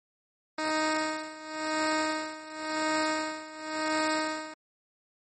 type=tone with tremolo; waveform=10% pulse; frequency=311.4 Hz; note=D#4; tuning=2 cents sharp; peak=-17 dBFS; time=0.58-4.54 s; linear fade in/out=5 ms; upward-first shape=sine; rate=0.94 Hz; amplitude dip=85%; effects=MP3 32 kbps